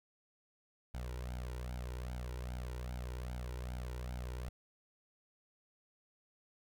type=tone with flanger; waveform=sawtooth; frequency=61.7 Hz; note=B1; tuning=1 cent flat; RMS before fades=-42 dBFS; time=0.94-4.49 s; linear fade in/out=0 ms; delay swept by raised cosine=1.3 to 2.15 ms; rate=2.5 Hz; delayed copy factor=+0.75; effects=none